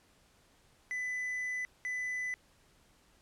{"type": "tone bursts at uneven times", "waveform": "triangle", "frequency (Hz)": 2000, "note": "B6", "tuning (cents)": 21, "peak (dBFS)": -32, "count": 2, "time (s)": [[0.91, 1.65], [1.85, 2.34]], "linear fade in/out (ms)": 0, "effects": ["pink hiss -66 dBFS RMS until 3.21 s", "low-pass 11000 Hz 12 dB/octave"]}